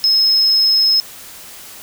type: tone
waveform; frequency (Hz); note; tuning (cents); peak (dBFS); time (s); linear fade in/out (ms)
sine; 5170; E8; -34; -8; 0.04-1; 0
effects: tanh soft clip ceiling -8 dBFS + white hiss -36 dBFS RMS until 1.82 s